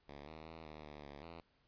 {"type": "tone with pitch steps", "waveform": "5% pulse", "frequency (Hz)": [71.6, 78.8, 80.8, 76.7, 74.3, 71.3, 83.3], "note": ["D2", "D#2", "E2", "D#2", "D2", "C#2", "E2"], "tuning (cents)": [-43, 23, -34, -24, 21, 49, 19], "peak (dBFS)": -39, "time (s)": [0.08, 1.41], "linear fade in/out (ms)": 5, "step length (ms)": 190, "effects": ["pink hiss -75 dBFS RMS until 1.67 s", "resampled to 11025 Hz"]}